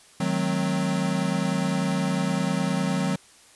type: chord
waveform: square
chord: D# diminished seventh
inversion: none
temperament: equal with one note detuned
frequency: 155.56 / 185 / 215.3 / 261.6 Hz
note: D#3 / F#3 / A3 / C4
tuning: 0 / 0 / -37 / 0 cents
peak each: -30 / -26 / -32 / -31 dBFS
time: 0.2-3.16 s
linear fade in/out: 5 ms
effects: white hiss -53 dBFS RMS until 3.55 s + resampled to 24000 Hz